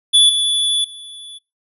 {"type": "tone with level steps", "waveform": "square", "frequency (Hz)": 3448, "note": "A7", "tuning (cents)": -36, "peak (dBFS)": [-8, -15, -33], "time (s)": [0.13, 1.39], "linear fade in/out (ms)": 20, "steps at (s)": [0.29, 0.84], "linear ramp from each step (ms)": 5, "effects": ["noise-tail reverb RT60 0.3 s tail -26 dB re dry", "resampled to 32000 Hz"]}